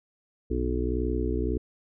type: harmonic tone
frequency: 61.74 Hz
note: B1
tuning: in tune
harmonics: 1 / 2 / 4 / 5 / 6 / 7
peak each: -28 / -36 / -33 / -33 / -33 / -33 dBFS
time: 0.5-1.58 s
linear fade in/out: 10 ms
effects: none